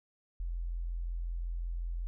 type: tone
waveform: sine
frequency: 42.74 Hz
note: F1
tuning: 37 cents flat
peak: -33 dBFS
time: 0.4-2.07 s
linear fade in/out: 0 ms
effects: none